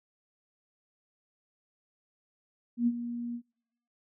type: tone with ADSR envelope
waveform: sine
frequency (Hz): 238.1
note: A#3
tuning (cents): +37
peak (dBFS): -21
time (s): 2.77-3.42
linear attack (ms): 100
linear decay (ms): 46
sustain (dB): -12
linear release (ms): 73
effects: noise-tail reverb RT60 0.9 s tail -26 dB re dry